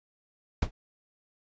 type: noise with exponential decay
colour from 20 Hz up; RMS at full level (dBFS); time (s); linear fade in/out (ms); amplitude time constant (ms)
brown; -17; 0.62-0.71; 5; 19
effects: resampled to 16000 Hz